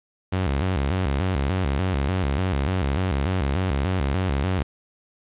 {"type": "tone with vibrato", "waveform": "sawtooth", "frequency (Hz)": 80.3, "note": "E2", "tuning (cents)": -45, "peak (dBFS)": -17, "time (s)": [0.32, 4.63], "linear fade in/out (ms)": 10, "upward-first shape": "square", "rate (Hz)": 3.4, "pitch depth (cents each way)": 260, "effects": ["resampled to 8000 Hz", "8-bit"]}